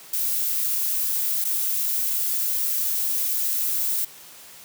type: noise with dropouts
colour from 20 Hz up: violet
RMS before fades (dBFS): -24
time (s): 0.13-4.05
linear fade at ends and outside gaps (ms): 5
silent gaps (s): 1.443-1.45
effects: white hiss -45 dBFS RMS until 4.64 s + high-pass 100 Hz 12 dB/octave